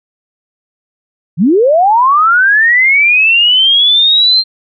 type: linear sweep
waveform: sine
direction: up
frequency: 138.59 to 4186 Hz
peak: -5 dBFS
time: 1.37-4.44 s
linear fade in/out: 50 ms
effects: none